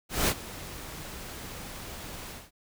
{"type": "noise with ADSR envelope", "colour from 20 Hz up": "pink", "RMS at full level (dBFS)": -23, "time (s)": [0.09, 2.51], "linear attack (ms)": 190, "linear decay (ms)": 58, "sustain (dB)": -18, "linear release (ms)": 190, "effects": []}